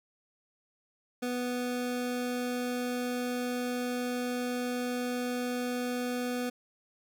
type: tone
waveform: 25% pulse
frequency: 246.9 Hz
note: B3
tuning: in tune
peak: -27 dBFS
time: 1.22-6.5 s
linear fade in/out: 10 ms
effects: none